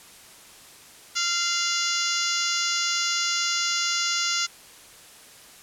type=harmonic tone with a mistuned harmonic; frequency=691 Hz; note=F5; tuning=19 cents flat; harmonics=2 / 3 / 4 / 5 / 6 / 7 / 8 / 9 / 10; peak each=-30 / -32 / -32 / -33 / -33 / -30 / -32 / -32 / -31 dBFS; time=1.15-4.47 s; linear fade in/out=20 ms; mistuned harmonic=4; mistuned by=+41 cents; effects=white hiss -48 dBFS RMS until 5.62 s + low-pass 11000 Hz 12 dB/octave